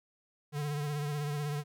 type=tone with vibrato; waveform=square; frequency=146.83 Hz; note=D3; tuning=in tune; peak=-33 dBFS; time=0.52-1.64 s; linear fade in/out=50 ms; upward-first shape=triangle; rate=16 Hz; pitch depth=51 cents each way; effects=none